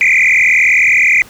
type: tone with frequency modulation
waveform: sine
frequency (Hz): 2221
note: C#7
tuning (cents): +3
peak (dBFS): -5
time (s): 0.01-1.22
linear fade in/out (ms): 0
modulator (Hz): 39.4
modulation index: 6
effects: tanh soft clip ceiling -4 dBFS + pink hiss -39 dBFS RMS until 1.29 s